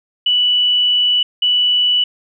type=tone pair in turn; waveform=sine; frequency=2960 / 2960 Hz; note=F#7 / F#7; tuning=0 / 0 cents; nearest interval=unison; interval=0 cents; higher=neither; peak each=-11 / -11 dBFS; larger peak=neither; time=0.26-1.23 / 1.42-2.04 s; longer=first; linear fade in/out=5 ms; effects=none